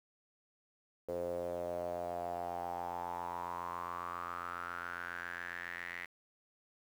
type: tone with band-pass filter sweep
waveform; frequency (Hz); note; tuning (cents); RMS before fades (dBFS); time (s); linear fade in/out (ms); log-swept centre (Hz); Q
sawtooth; 87.31; F2; 0; -41; 1.08-6.06; 10; 500 to 2000; 6.8
effects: 10-bit